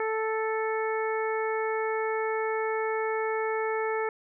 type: harmonic tone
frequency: 440 Hz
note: A4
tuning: in tune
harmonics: 1 / 2 / 3 / 4 / 5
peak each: -28 / -33 / -36 / -37 / -38 dBFS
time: 0-4.09 s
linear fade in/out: 2 ms
effects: none